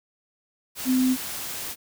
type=tone in noise; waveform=sine; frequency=256.8 Hz; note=C4; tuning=32 cents flat; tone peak=-18 dBFS; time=0.85-1.17 s; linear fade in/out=50 ms; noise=white; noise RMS=-33 dBFS; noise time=0.75-1.76 s; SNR=+12 dB; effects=none